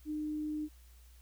sine tone, 303.8 Hz, D#4, 41 cents flat, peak -34 dBFS, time 0.05-0.69 s, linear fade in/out 50 ms, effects added 60 Hz sine -55 dBFS peak until 1.21 s + white hiss -66 dBFS RMS until 1.21 s

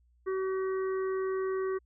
harmonic tone, 379.8 Hz, F#4, 45 cents sharp, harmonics 1 / 3 / 4 / 5, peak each -29 / -40 / -48 / -47 dBFS, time 0.26-1.79 s, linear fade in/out 20 ms, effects added 60 Hz sine -63 dBFS peak until 1.85 s

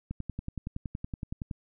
click train, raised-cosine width 5 ms, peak -22 dBFS, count 16, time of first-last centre 0.11-1.512 s, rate 10.7 Hz, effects none

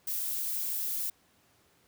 violet noise, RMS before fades -33 dBFS, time 0.07-1.1 s, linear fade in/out 5 ms, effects pink hiss -66 dBFS RMS until 1.87 s + high-pass 80 Hz 12 dB/octave

